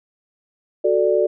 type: chord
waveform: sine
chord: D major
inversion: first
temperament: equal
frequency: 370 / 440 / 587.3 Hz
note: F#4 / A4 / D5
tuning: 0 / 0 / 0 cents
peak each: -19 / -19 / -18 dBFS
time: 0.84-1.27 s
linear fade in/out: 10 ms
effects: none